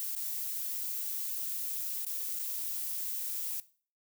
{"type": "noise with dropouts", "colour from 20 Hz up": "violet", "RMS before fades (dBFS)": -36, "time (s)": [0, 3.6], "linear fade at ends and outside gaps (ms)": 0, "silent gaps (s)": [[0.151, 0.163], [2.048, 2.066], [2.39, 2.395]], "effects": ["noise-tail reverb RT60 0.4 s tail -17 dB re dry"]}